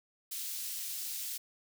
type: high-pass noise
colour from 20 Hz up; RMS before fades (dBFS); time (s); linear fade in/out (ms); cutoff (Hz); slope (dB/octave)
white; -39; 0.31-1.38; 10; 3500; 12
effects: none